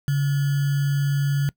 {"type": "tone with sample-and-hold", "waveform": "sine", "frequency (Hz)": 141.1, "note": "C#3", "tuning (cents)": 31, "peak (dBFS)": -18, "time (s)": [0.08, 1.49], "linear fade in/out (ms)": 0, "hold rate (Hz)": 1575, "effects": ["noise-tail reverb RT60 0.1 s tail -22 dB re dry"]}